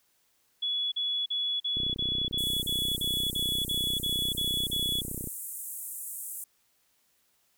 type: tone bursts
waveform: sine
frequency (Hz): 3393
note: G#7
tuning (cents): +36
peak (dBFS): -27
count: 13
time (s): 0.62-5.012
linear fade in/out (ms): 10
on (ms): 300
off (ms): 41
type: click train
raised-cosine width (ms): 3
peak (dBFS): -25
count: 111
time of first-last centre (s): 1.77-5.273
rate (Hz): 31.4
type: band-pass noise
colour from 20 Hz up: pink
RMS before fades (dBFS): -39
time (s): 2.38-6.44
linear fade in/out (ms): 2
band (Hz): 8000 to 16000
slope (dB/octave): 48
effects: white hiss -70 dBFS RMS until 7.57 s